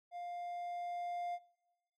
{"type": "tone with level ramp", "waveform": "triangle", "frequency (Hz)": 702, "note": "F5", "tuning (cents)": 9, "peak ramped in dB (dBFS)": [-40, -35], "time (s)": [0.11, 1.39], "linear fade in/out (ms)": 50, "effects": ["noise-tail reverb RT60 1.0 s tail -20 dB re dry"]}